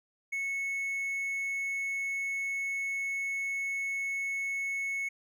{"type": "tone", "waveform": "triangle", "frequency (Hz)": 2201, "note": "C#7", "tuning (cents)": -13, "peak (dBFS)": -29, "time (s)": [0.32, 5.09], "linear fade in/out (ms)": 10, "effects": []}